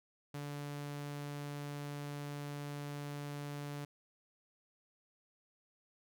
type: tone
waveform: sawtooth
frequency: 144.7 Hz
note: D3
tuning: 25 cents flat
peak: -37 dBFS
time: 0.34-3.85 s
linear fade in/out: 5 ms
effects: none